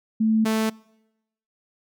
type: tone pair in turn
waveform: sine / sawtooth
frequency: 220 / 220 Hz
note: A3 / A3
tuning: 0 / 0 cents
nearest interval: unison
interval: 0 cents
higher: neither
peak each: -17 dBFS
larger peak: neither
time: 0.2-0.45 / 0.45-0.7 s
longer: neither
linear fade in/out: 10 ms
effects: noise-tail reverb RT60 0.9 s tail -25 dB re dry